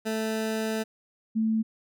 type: tone pair in turn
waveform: 20% pulse / sine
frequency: 220 / 221 Hz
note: A3 / A3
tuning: 0 / +8 cents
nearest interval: unison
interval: 8 cents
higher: second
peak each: -22 dBFS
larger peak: neither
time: 0.05-0.84 / 1.35-1.63 s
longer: first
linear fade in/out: 20 ms
effects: none